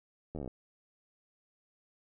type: slowing click train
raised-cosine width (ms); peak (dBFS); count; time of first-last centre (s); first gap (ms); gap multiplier
2; -27; 10; 0.35-0.477; 12; 1.04
effects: none